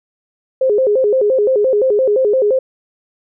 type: tone with vibrato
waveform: sine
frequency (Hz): 466.2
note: A#4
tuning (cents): 0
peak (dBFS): -10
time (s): 0.61-2.59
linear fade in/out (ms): 5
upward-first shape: square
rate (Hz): 5.8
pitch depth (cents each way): 200
effects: none